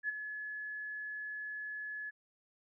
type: tone with ADSR envelope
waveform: sine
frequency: 1706 Hz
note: G#6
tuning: 46 cents sharp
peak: -30 dBFS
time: 0.03-2.11 s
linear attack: 58 ms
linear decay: 18 ms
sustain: -9 dB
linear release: 22 ms
effects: none